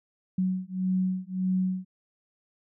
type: beating tone pair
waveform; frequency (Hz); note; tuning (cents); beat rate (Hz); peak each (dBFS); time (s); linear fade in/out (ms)
sine; 185 / 186.7; F#3 / F#3; 0 / +16; 1.7; -28 / -28; 0.38-1.85; 5
effects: none

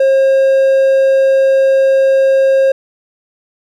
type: tone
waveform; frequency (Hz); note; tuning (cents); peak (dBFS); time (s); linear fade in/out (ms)
triangle; 537; C5; +45; -5; 0-2.72; 5
effects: none

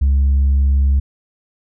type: tone with tanh clipping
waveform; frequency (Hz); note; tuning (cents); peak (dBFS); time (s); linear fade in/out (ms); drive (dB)
sine; 68.7; C#2; -15; -11; 0.01-1; 10; 1
effects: none

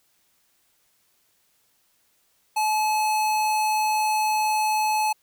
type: tone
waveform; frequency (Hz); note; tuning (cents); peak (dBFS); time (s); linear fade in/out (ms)
square; 859; A5; -42; -21; 2.56-5.13; 10
effects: white hiss -66 dBFS RMS until 5.22 s

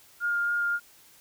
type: tone with vibrato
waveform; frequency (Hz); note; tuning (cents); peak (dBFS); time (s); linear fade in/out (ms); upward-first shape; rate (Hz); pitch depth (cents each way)
sine; 1412; F6; +19; -24; 0.2-0.8; 50; sine; 3.7; 9
effects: white hiss -56 dBFS RMS until 1.2 s

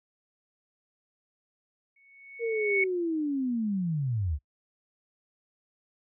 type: tone with exponential growth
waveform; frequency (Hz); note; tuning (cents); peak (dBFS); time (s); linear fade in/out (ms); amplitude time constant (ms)
sine; 2217; C#7; 0; -21; 1.96-2.84; 5; 190
type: linear sweep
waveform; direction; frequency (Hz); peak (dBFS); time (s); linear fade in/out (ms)
sine; down; 470.9 to 65.6; -26; 2.39-4.39; 50
effects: noise-tail reverb RT60 0.1 s tail -25 dB re dry

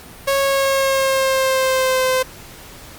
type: tone with pitch glide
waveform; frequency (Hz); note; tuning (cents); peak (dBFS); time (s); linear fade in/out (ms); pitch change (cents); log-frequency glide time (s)
sawtooth; 550 to 516.1; C#5 to C5; -14 to -24; -11; 0.27-2.23; 10; -110; 0.41-2.04
effects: pink hiss -39 dBFS RMS until 2.98 s + Opus 48 kbps

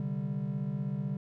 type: chord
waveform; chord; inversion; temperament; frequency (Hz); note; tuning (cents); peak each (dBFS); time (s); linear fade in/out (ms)
triangle; C suspended second; none; equal; 130.81 / 146.83 / 196; C3 / D3 / G3; 0 / 0 / 0; -35 / -32 / -33; 0-1.17; 2
effects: tanh soft clip ceiling -21 dBFS

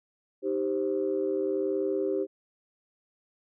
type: chord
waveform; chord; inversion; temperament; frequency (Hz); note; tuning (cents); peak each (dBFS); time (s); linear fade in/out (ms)
sine; C minor; first; equal; 311.1 / 392 / 523.3; Eb4 / G4 / C5; 0 / 0 / 0; -32 / -27 / -32; 0.42-2.27; 50
effects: tanh soft clip ceiling -17 dBFS

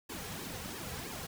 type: noise with flanger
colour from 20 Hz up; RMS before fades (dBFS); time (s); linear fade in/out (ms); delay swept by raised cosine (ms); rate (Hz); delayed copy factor
pink; -42; 0.09-1.27; 10; 1.4 to 3.4; 3; -0.75
effects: none

